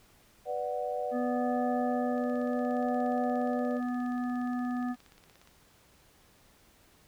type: chord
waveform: sine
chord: B minor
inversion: none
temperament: equal with one note detuned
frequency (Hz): 493.9 / 589.4 / 740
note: B4 / D5 / F#5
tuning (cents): 0 / +6 / 0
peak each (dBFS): -35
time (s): 0.45-3.81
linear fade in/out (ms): 50
type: harmonic tone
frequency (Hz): 246.9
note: B3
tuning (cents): 0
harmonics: 1 / 3 / 5 / 7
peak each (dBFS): -30 / -40 / -44 / -47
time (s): 1.11-4.96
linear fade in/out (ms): 50
type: click train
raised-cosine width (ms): 0.2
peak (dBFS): -39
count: 57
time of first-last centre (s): 2.18-5.474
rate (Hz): 17
effects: pink hiss -62 dBFS RMS until 7.07 s